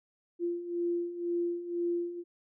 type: beating tone pair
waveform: sine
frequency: 344.5 / 346.5 Hz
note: F4 / F4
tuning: -24 / -14 cents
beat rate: 2 Hz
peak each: -36 / -31 dBFS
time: 0.39-2.24 s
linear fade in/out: 50 ms
effects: none